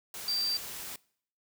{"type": "tone in noise", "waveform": "sine", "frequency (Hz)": 4684, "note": "D8", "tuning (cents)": -5, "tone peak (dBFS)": -28, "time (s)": [0.28, 0.57], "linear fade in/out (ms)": 2, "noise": "white", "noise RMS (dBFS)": -41, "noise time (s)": [0.14, 0.96], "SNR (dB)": 10, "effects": ["noise-tail reverb RT60 0.6 s tail -23 dB re dry"]}